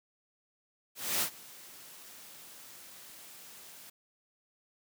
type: noise with ADSR envelope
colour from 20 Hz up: white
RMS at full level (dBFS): -29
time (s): 0.95-3.9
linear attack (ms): 260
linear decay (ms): 89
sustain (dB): -22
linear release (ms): 6
effects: high-pass 100 Hz 12 dB/octave